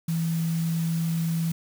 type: tone in noise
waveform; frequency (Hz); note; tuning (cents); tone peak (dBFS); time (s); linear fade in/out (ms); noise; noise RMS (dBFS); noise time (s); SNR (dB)
sine; 164.81; E3; 0; -23; 0.08-1.52; 5; white; -41; 0.08-1.52; +15
effects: none